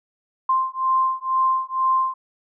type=beating tone pair; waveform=sine; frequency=1046.5 / 1048.6 Hz; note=C6 / C6; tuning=0 / +3 cents; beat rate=2.1 Hz; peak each=-21 dBFS; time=0.49-2.14 s; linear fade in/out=5 ms; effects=none